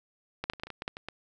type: clicks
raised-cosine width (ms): 0.3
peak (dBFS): -17 / -11 / -23 / -29 / -17 / -28 / -23 / -20 / -16 / -24 / -21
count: 11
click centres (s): 0.44 / 0.499 / 0.535 / 0.598 / 0.635 / 0.67 / 0.703 / 0.821 / 0.879 / 0.969 / 1.086
effects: none